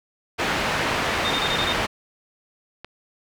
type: low-pass noise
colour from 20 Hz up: white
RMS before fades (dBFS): -24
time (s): 0.38-1.87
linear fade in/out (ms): 20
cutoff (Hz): 2200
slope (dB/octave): 12
type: tone bursts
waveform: sine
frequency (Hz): 3652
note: A#7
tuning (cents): -36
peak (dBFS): -24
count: 6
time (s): 1.25-1.725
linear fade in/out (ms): 0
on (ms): 55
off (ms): 29
type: clicks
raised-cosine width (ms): 0.3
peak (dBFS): -20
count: 2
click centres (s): 1.844 / 2.846
effects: none